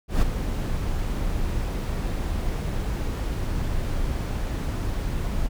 brown noise with ADSR envelope, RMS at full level -18 dBFS, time 0.08-5.49 s, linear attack 140 ms, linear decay 15 ms, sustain -8 dB, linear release 34 ms, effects none

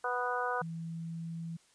harmonic tone, 246.9 Hz, B3, in tune, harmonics 2 / 3 / 4 / 5 / 6, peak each -37 / -37 / -37 / -37 / -37 dBFS, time 0.04-0.62 s, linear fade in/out 5 ms
sine tone with pitch glide, 164.81 to 165.76 Hz, E3 to E3, 0 to +10 cents, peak -37 dBFS, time 0.61-1.57 s, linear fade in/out 10 ms, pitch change +10 cents, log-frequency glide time 0.73-1.41 s
effects white hiss -66 dBFS RMS until 1.74 s + resampled to 22050 Hz

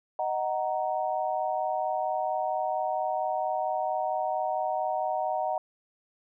sine chord, D# minor, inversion none, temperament just, 622.3 / 746.7 / 933.4 Hz, D#5 / F#5 / A#5, 0 / +16 / +2 cents, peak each -31 / -29 / -33 dBFS, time 0.19-5.58 s, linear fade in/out 2 ms, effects none

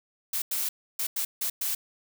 blue noise bursts at uneven times, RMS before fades -29 dBFS, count 6, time 0.33-0.42 / 0.51-0.69 / 0.99-1.07 / 1.16-1.25 / 1.41-1.5 / 1.61-1.75 s, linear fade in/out 5 ms, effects none

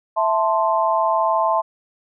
sine chord, A minor, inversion second, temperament equal, 659.3 / 880 / 1046.5 Hz, E5 / A5 / C6, 0 / 0 / 0 cents, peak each -20 dBFS, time 0.16-1.62 s, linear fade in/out 20 ms, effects none

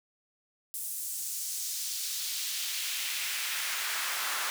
pink noise with high-pass filter sweep, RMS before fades -34 dBFS, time 0.74-4.5 s, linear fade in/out 0 ms, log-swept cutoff 9900 to 1100 Hz, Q 1.2, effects none

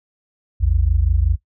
sine tone pair together, 57.03 / 82.41 Hz, A#1 / E2, -37 / 0 cents, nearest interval tritone, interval 637 cents, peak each -16 / -17 dBFS, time 0.6-1.36 s, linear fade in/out 20 ms, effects noise-tail reverb RT60 0.1 s tail -17 dB re dry

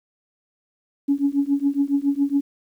sine tone with tremolo, 281.2 Hz, C#4, 25 cents sharp, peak -13 dBFS, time 1.08-2.41 s, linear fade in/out 10 ms, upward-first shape triangle, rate 7.2 Hz, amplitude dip 100%, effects tanh soft clip ceiling -9 dBFS + 9-bit

